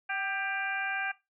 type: harmonic tone with a mistuned harmonic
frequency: 396.3 Hz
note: G4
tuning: 19 cents sharp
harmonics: 2 / 3 / 4 / 5 / 6 / 7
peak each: -36 / -43 / -33 / -45 / -36 / -43 dBFS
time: 0.09-1.12 s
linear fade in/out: 10 ms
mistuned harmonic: 2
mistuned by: -44 cents
effects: noise-tail reverb RT60 0.2 s tail -17 dB re dry